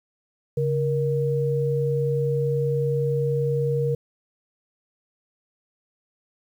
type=tone pair together; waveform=sine; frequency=140 / 470.6 Hz; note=C#3 / A#4; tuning=+18 / +16 cents; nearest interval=octave + major sixth; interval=2098 cents; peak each=-23 dBFS; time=0.57-3.95 s; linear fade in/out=5 ms; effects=9-bit